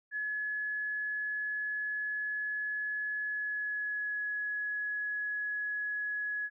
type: tone with pitch glide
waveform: sine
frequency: 1700 to 1686.3 Hz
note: G#6 to G#6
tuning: +40 to +26 cents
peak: -32 dBFS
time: 0.11-6.5 s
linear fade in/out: 50 ms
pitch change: -14 cents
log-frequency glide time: 3.23-4.2 s
effects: none